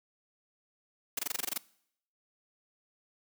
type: noise bursts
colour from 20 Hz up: white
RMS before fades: -32 dBFS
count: 10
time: 1.17-1.578 s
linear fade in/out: 5 ms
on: 21 ms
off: 22 ms
effects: noise-tail reverb RT60 0.7 s tail -22 dB re dry + high-pass 150 Hz 12 dB/octave